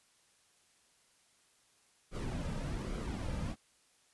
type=noise with flanger; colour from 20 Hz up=brown; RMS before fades=-38 dBFS; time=2.11-3.56 s; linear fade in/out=50 ms; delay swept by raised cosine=1.1 to 2.8 ms; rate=1.2 Hz; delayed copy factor=-0.55; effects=white hiss -69 dBFS RMS until 4.13 s + resampled to 24000 Hz